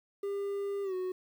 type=tone with pitch glide; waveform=triangle; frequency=400 to 368.9 Hz; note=G4 to F#4; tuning=+35 to -5 cents; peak=-30 dBFS; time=0.23-1.12 s; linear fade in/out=5 ms; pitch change=-140 cents; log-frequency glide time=0.83-0.94 s; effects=10-bit